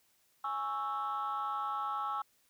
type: chord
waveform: sine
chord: C# minor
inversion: second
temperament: equal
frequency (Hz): 830.6 / 1108.7 / 1318.5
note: G#5 / C#6 / E6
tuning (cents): 0 / 0 / 0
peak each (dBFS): -37 / -37 / -35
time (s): 0.44-2.22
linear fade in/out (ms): 5
effects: tanh soft clip ceiling -28 dBFS + white hiss -71 dBFS RMS until 2.49 s